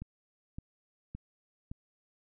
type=click train; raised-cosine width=5 ms; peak=-28 dBFS; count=4; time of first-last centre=0.02-1.715 s; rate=1.77 Hz; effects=none